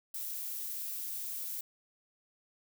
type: noise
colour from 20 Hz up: violet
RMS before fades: -39 dBFS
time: 0.14-1.61 s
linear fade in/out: 5 ms
effects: none